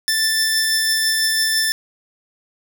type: tone pair together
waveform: sawtooth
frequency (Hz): 1767 / 5295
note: A6 / E8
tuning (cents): +7 / +7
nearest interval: octave + perfect fifth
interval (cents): 1900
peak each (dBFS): -16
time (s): 0.08-1.72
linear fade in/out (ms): 0
effects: none